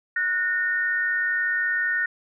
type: tone pair together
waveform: sine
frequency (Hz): 1469 / 1832.7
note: F#6 / A#6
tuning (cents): -13 / -30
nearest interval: major third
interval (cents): 383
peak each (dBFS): -25 / -23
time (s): 0.16-2.06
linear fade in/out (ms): 5
effects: none